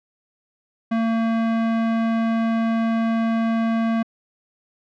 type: tone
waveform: square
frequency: 226.9 Hz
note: A#3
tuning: 47 cents flat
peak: -19 dBFS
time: 0.91-4.03 s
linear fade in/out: 10 ms
effects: low-pass 2000 Hz 12 dB/octave